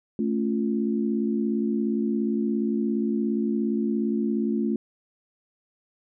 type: chord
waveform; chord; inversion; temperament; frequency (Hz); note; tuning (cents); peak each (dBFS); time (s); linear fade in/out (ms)
sine; A augmented; none; equal; 220 / 277.2 / 349.2; A3 / C#4 / E#4; 0 / 0 / 0; -24 / -29 / -29; 0.19-4.76; 2
effects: none